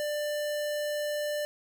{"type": "tone", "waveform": "square", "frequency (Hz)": 593, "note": "D5", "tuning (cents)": 17, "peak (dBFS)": -30, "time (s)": [0, 1.45], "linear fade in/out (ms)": 0, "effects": []}